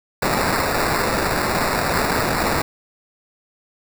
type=noise with sample-and-hold; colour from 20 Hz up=white; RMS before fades=-20 dBFS; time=0.22-2.62 s; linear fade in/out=5 ms; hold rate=3150 Hz; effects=none